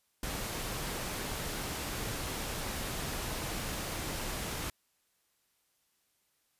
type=noise; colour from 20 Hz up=pink; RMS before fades=-37 dBFS; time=0.23-4.7 s; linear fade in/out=2 ms; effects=white hiss -75 dBFS RMS until 6.59 s + resampled to 32000 Hz